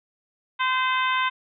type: harmonic tone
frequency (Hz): 515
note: C5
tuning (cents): -28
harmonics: 2 / 3 / 4 / 5 / 6 / 7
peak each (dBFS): -23 / -27 / -29 / -31 / -33 / -34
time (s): 0.59-1.3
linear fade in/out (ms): 20
effects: none